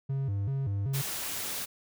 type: tone with vibrato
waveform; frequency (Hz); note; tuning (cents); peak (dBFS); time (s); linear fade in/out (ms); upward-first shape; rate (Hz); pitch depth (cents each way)
triangle; 116.54; A#2; 0; -26; 0.09-1.02; 10; square; 2.6; 270
type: noise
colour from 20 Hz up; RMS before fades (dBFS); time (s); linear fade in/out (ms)
white; -35; 0.93-1.66; 20
effects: none